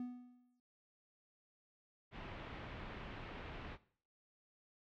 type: tone with exponential decay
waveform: triangle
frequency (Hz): 246.9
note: B3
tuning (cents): 0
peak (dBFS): -37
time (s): 0-0.6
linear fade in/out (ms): 2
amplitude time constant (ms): 130
type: low-pass noise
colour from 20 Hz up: pink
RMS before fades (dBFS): -49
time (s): 2.11-3.78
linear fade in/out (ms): 50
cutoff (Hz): 3100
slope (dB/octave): 24
effects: noise-tail reverb RT60 0.5 s tail -17 dB re dry